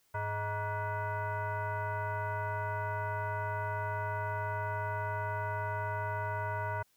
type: tone with frequency modulation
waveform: sine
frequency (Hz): 422.7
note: G#4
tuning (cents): +31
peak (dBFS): -32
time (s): 0.14-6.83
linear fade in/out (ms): 10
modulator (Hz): 525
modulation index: 2.1
effects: white hiss -71 dBFS RMS until 6.96 s